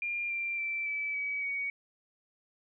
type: tone with pitch steps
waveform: sine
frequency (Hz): 2400 / 2368 / 2337 / 2306 / 2276 / 2246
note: D7 / D7 / D7 / D7 / C#7 / C#7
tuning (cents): +37 / +14 / -9 / -32 / +45 / +22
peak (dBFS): -31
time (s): 0.02-1.7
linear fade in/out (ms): 2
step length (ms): 280
effects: none